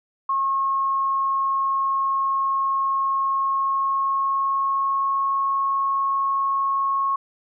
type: tone with pitch glide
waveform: sine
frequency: 1085 to 1093.8 Hz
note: C#6 to C#6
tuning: -37 to -23 cents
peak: -19 dBFS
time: 0.29-7.16 s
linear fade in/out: 5 ms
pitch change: +14 cents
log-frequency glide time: 3.32-5.27 s
effects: none